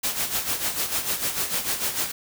white noise with tremolo, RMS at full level -24 dBFS, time 0.03-2.12 s, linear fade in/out 10 ms, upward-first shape sine, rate 6.7 Hz, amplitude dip 65%, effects none

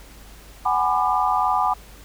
sine chord, G# half-diminished seventh, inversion third, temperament just, 747.5 / 830.6 / 996.7 / 1196.1 Hz, F#5 / G#5 / B5 / D6, +17 / 0 / +16 / +31 cents, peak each -23 dBFS, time 0.65-1.74 s, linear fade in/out 10 ms, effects added 50 Hz sine -44 dBFS peak until 2.04 s + pink hiss -47 dBFS RMS until 2.04 s

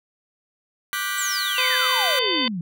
sawtooth chord, G major seventh, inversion second, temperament just, 1176 / 1470 / 1568 / 1960 Hz, D6 / F#6 / G6 / B6, +2 / -12 / 0 / -14 cents, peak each -26 dBFS, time 0.93-2.19 s, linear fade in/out 0 ms
sine exponential sweep, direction down, 8000 to 161.2 Hz, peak -25 dBFS, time 1.18-2.61 s, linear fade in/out 2 ms
harmonic tone, 510 Hz, C5, 44 cents flat, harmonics 1 / 2 / 3 / 4 / 5 / 6 / 7 / 9, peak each -32 / -29 / -36 / -28 / -34 / -25 / -26 / -29 dBFS, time 1.58-2.48 s, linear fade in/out 2 ms
effects none

